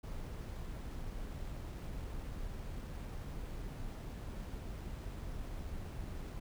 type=noise with sample-and-hold; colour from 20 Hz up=brown; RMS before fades=-43 dBFS; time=0.03-6.4 s; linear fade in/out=10 ms; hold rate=11025 Hz; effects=none